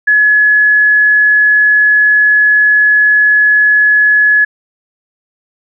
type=tone; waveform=sine; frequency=1698 Hz; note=G#6; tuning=38 cents sharp; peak=-5 dBFS; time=0.07-4.45 s; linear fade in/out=10 ms; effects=none